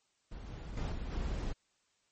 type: noise with level steps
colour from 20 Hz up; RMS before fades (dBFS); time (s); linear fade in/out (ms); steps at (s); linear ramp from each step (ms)
brown; -45 / -43 / -35 / -40 / -36; 0.31-1.53; 10; 0.48 / 0.77 / 0.92 / 1.11; 2
effects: white hiss -75 dBFS RMS until 2.11 s + MP3 32 kbps